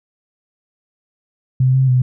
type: tone with pitch steps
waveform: sine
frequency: 129.4 / 132.2 / 126.7 Hz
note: C3 / C3 / B2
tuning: -19 / +18 / +45 cents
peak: -10 dBFS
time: 1.6-2.02 s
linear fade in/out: 5 ms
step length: 140 ms
effects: none